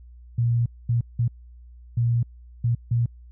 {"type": "tone bursts at uneven times", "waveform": "sine", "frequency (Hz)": 118.3, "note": "A#2", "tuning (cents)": 26, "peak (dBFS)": -18, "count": 6, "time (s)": [[0.38, 0.66], [0.89, 1.01], [1.19, 1.28], [1.97, 2.23], [2.64, 2.75], [2.91, 3.06]], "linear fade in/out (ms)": 5, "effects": ["added 60 Hz sine -43 dBFS peak until 3.31 s"]}